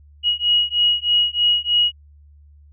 sine beating tone pair, 2897 / 2900.2 Hz, F#7 / F#7, -37 / -35 cents, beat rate 3.2 Hz, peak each -18 dBFS, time 0.23-1.92 s, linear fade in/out 50 ms, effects added 73 Hz sine -45 dBFS peak until 2.72 s

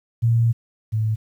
sine tone pair in turn, 115.9 / 109.4 Hz, A#2 / A2, -10 / -9 cents, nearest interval minor second, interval 99 cents, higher first, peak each -14 / -18 dBFS, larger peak first, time 0.22-0.53 / 0.92-1.16 s, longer first, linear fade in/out 20 ms, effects 9-bit

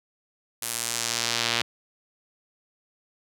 sawtooth tone with band-pass filter sweep, 117.2 Hz, A#2, 10 cents sharp, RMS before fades -28 dBFS, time 0.62-1.62 s, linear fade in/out 5 ms, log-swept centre 11000 to 3400 Hz, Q 1.2, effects none

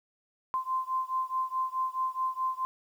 sine beating tone pair, 1038 / 1042.7 Hz, C6 / C6, -14 / -6 cents, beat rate 4.7 Hz, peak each -31 / -32 dBFS, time 0.54-2.65 s, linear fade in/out 0 ms, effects 10-bit

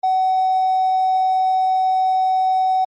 triangle tone with hard clipping, 752 Hz, F#5, 28 cents sharp, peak -14 dBFS, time 0.03-2.85 s, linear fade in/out 10 ms, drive 3 dB, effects MP3 32 kbps

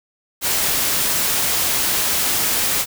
white noise, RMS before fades -19 dBFS, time 0.41-2.86 s, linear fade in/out 50 ms, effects none

